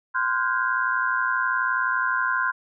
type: tone cluster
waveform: sine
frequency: 1037 / 1417 / 1536 / 1628 Hz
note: C6 / F6 / G6 / G#6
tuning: -16 / +25 / -36 / -35 cents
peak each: -25 / -26 / -26 / -31 dBFS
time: 0.14-2.52 s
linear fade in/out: 20 ms
effects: none